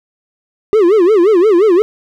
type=tone with vibrato; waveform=triangle; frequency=388.3 Hz; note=G4; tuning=16 cents flat; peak=-4 dBFS; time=0.73-1.82 s; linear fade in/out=0 ms; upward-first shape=sine; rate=5.7 Hz; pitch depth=240 cents each way; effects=none